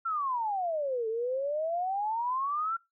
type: exponential two-way sweep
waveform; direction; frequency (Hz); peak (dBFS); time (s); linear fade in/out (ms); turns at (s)
sine; down then up; 1377 to 436.3 to 1377; -28; 0.05-2.77; 10; 1.08
effects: noise-tail reverb RT60 0.2 s tail -22 dB re dry